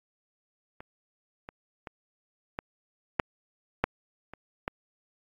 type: clicks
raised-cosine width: 0.5 ms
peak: -27 / -25 / -24 / -17 / -7 / -7 / -27 / -15 dBFS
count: 8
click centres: 0.805 / 1.489 / 1.872 / 2.589 / 3.198 / 3.84 / 4.336 / 4.679 s
effects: AAC 48 kbps